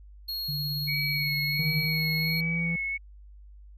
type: tone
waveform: square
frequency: 4298 Hz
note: C8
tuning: 46 cents sharp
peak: -31 dBFS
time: 0.28-2.41 s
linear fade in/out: 10 ms
type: tone with tremolo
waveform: sine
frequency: 146.83 Hz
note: D3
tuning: in tune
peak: -30 dBFS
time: 0.48-1.85 s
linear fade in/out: 10 ms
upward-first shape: sine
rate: 18 Hz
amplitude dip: 25%
type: tone with vibrato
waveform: sine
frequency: 2234 Hz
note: C#7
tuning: 13 cents sharp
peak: -28 dBFS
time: 0.87-2.98 s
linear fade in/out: 20 ms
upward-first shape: sine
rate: 1.4 Hz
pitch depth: 35 cents each way
type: tone with pitch glide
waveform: triangle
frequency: 157.4 to 167.73 Hz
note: D#3 to E3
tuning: +20 to +30 cents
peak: -26 dBFS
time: 1.59-2.76 s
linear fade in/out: 5 ms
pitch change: +110 cents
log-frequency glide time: 2.16-2.59 s
effects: added 50 Hz sine -46 dBFS peak until 3.77 s